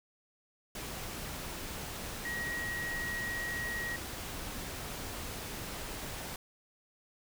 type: tone in noise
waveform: sine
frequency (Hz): 1900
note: A#6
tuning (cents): +33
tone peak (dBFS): -35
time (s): 2.25-3.96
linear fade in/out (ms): 2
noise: pink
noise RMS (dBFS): -41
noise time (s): 0.75-6.36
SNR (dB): +3
effects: none